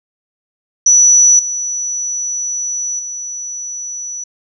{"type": "tone with level steps", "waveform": "sine", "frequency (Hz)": 5920, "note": "F#8", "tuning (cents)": 0, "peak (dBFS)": [-5, -17, -22], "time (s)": [0.86, 4.24], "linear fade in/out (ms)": 5, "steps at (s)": [1.39, 2.99], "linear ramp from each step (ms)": 2, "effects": []}